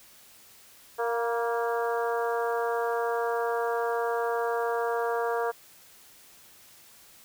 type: harmonic tone with a mistuned harmonic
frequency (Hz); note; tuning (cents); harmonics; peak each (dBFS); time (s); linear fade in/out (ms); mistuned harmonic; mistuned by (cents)
233.1; A#3; 0; 2 / 3 / 4 / 5 / 6 / 7; -28 / -32 / -34 / -36 / -38 / -39; 0.98-5.52; 20; 4; +26
effects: white hiss -54 dBFS RMS until 7.24 s